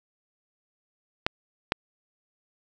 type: clicks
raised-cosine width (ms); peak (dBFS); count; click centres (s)
0.3; -6; 2; 1.265 / 1.721
effects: none

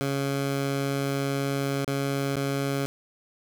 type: tone with dropouts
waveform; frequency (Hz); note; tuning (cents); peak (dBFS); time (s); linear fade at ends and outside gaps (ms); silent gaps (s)
15% pulse; 138.6; C#3; 0; -19; 0.01-2.86; 0; 1.846-1.878 / 2.356-2.367
effects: none

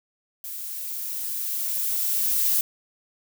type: noise with level ramp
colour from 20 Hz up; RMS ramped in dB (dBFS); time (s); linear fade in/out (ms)
violet; -35 to -21; 0.44-2.61; 2
effects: none

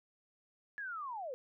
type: linear sweep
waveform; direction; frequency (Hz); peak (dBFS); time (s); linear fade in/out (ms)
sine; down; 1716 to 479.8; -39; 0.78-1.34; 0
effects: none

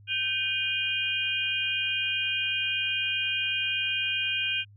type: tone cluster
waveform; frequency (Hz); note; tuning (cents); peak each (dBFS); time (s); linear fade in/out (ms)
sine; 1555 / 2460 / 2843 / 3174; G6 / D#7 / F7 / G7; -14 / -20 / +30 / +21; -35 / -29 / -31 / -32; 0.07-4.65; 50
effects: added 102 Hz sine -50 dBFS peak until 4.76 s

